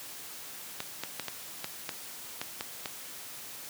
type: clicks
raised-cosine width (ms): 0.2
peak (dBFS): -16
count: 9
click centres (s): 0.804 / 1.036 / 1.197 / 1.283 / 1.644 / 1.892 / 2.415 / 2.609 / 2.858
effects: white hiss -44 dBFS RMS until 3.69 s + high-pass 100 Hz 12 dB/octave